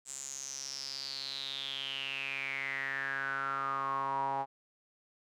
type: tone with band-pass filter sweep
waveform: sawtooth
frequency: 136.5 Hz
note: C#3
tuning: 26 cents flat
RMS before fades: -37 dBFS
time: 0.05-4.46 s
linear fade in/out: 50 ms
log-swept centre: 7700 to 840 Hz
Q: 9.2
effects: none